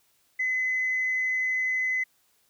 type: tone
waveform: sine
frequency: 2028 Hz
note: B6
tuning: 45 cents sharp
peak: -23 dBFS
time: 0.39-2.04 s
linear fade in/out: 10 ms
effects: tanh soft clip ceiling -19 dBFS + white hiss -67 dBFS RMS until 2.49 s